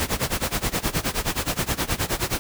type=noise with tremolo; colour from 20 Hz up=pink; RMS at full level=-22 dBFS; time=0-2.39 s; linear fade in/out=0 ms; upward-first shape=sine; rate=9.5 Hz; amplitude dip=90%; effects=none